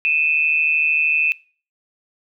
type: tone pair together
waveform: sine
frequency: 2484 / 2637 Hz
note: D#7 / E7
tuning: -3 / 0 cents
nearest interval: minor second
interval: 103 cents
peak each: -18 dBFS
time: 0.05-1.32 s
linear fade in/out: 0 ms
effects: noise-tail reverb RT60 0.4 s tail -22 dB re dry